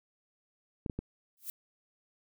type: clicks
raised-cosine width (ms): 3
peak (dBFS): -22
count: 3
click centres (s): 0.862 / 0.898 / 0.99
type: noise with exponential growth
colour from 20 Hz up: violet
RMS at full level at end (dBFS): -35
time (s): 1.37-1.5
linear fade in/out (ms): 1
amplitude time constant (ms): 27
effects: none